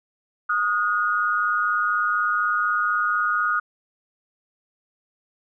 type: tone pair together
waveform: sine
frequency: 1238 / 1442.1 Hz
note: D#6 / F#6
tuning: -9 / -45 cents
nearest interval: minor third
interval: 264 cents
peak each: -22 dBFS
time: 0.49-3.6 s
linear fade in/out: 10 ms
effects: none